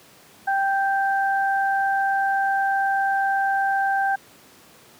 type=tone pair together; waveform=sine; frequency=784 / 1568 Hz; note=G5 / G6; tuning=0 / 0 cents; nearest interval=octave; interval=1200 cents; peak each=-20 / -24 dBFS; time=0.47-4.16 s; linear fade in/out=10 ms; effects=pink hiss -50 dBFS RMS until 4.99 s + high-pass 150 Hz 12 dB/octave